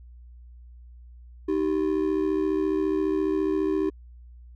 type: ring-modulated tone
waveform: triangle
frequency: 349.2 Hz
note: F4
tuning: in tune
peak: -17 dBFS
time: 1.48-3.9 s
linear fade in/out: 10 ms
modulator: 37.3 Hz
effects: added 60 Hz sine -44 dBFS peak until 4.55 s